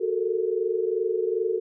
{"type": "tone cluster", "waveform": "sine", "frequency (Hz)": [370.5, 432.6, 455.2], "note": ["F#4", "A4", "A#4"], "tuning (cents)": [2, -29, -41], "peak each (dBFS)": -27, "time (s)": [0, 1.6], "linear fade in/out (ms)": 20, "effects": []}